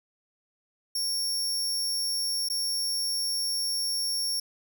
sawtooth tone with dropouts, 5500 Hz, F8, 27 cents flat, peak -24 dBFS, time 0.95-4.4 s, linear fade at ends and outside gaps 5 ms, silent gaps 2.487-2.499 s, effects none

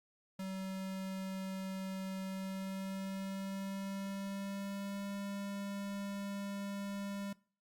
square tone with pitch glide, 190.5 to 199.51 Hz, G3 to G3, -49 to +31 cents, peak -40 dBFS, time 0.39-7.33 s, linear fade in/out 5 ms, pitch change +80 cents, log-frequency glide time 2.24-5.14 s, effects noise-tail reverb RT60 0.4 s tail -21 dB re dry + Opus 48 kbps

